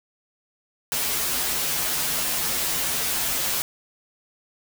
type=noise with comb filter; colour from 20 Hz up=white; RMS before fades=-25 dBFS; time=0.92-3.62 s; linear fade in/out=0 ms; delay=10 ms; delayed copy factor=-0.9; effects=none